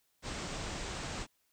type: low-pass noise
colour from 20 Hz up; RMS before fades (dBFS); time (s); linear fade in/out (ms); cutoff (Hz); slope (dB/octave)
pink; -40; 0.22-1.27; 50; 8500; 96
effects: white hiss -75 dBFS RMS until 1.52 s